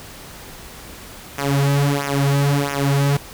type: tone with flanger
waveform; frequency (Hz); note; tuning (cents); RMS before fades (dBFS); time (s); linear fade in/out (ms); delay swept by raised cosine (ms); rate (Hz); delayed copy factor
sawtooth; 140.9; C#3; +29; -18; 1.38-3.17; 5; 0.23 to 4.33; 1.5; -0.95
effects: pink hiss -38 dBFS RMS until 3.33 s